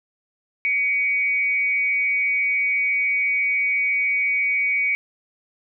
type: tone with frequency modulation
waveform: sine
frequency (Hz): 2253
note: C#7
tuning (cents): +28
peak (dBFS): -18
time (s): 0.65-4.95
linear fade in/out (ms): 0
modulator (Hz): 190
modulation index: 0.38
effects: none